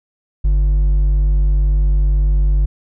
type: tone with hard clipping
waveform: sine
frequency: 49 Hz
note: G1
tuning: in tune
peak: -12 dBFS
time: 0.44-2.66 s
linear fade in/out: 10 ms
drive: 4 dB
effects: none